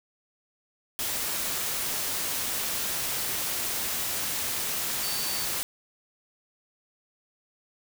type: tone in noise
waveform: sine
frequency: 4547 Hz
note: C#8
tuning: 43 cents sharp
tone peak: -35 dBFS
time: 5.03-5.45 s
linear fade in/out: 0 ms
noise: white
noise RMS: -30 dBFS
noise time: 0.99-5.63 s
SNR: -8 dB
effects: none